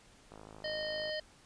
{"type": "click train", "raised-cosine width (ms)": 1, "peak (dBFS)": -36, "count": 42, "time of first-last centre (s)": [0.32, 1.094], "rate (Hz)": 53}
{"type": "harmonic tone", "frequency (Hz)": 616, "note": "D#5", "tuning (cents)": -17, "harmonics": [1, 3, 5, 7, 8], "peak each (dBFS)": [-37, -42, -44, -45, -46], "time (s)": [0.64, 1.2], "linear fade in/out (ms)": 5}
{"effects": ["pink hiss -61 dBFS RMS until 1.45 s", "resampled to 22050 Hz"]}